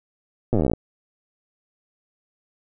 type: slowing click train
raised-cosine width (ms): 2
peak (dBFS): -8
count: 17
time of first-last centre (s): 0.53-0.735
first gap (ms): 8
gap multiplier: 1.06
effects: none